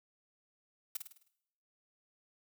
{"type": "noise with echo", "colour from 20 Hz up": "blue", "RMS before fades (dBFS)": -36, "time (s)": [0.95, 0.97], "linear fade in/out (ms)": 5, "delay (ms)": 52, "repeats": 6, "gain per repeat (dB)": -6, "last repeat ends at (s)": 1.282, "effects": ["noise-tail reverb RT60 0.8 s tail -19 dB re dry"]}